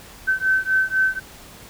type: beating tone pair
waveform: sine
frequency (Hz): 1533 / 1537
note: G6 / G6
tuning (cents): -39 / -35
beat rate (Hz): 4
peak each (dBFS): -20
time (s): 0.27-1.2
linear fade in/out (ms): 20
effects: pink hiss -43 dBFS RMS until 1.69 s